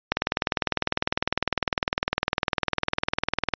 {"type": "click train", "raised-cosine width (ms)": 0.3, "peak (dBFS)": -5, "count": 69, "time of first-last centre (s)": [0.12, 3.537], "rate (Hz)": 19.9, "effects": ["resampled to 11025 Hz"]}